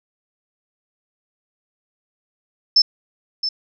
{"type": "tone with echo", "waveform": "sine", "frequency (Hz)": 5274, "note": "E8", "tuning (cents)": 0, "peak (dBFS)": -9, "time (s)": [2.76, 2.82], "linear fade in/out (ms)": 5, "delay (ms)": 670, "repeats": 1, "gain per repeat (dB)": -10, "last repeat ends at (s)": 3.49, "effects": []}